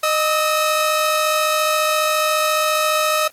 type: tone pair together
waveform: sawtooth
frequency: 616 / 1286.5 Hz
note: D#5 / E6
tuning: -17 / -43 cents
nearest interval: octave + minor second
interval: 1274 cents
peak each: -15 dBFS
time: 0.03-3.28 s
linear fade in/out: 5 ms
effects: white hiss -51 dBFS RMS until 3.32 s + AAC 48 kbps